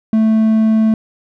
triangle tone, 220 Hz, A3, in tune, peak -7 dBFS, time 0.13-0.94 s, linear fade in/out 2 ms, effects none

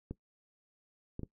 clicks, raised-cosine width 3 ms, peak -26 dBFS, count 3, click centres 0.11 / 1.194 / 1.233 s, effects noise-tail reverb RT60 0.1 s tail -18 dB re dry

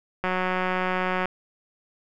click train, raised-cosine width 0.5 ms, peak -11 dBFS, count 188, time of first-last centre 0.24-1.256 s, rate 184 Hz, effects none

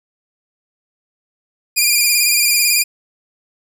10% pulse tone with vibrato, 2409 Hz, D7, 43 cents sharp, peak -3 dBFS, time 1.76-2.84 s, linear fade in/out 20 ms, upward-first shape square, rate 18 Hz, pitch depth 32 cents each way, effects none

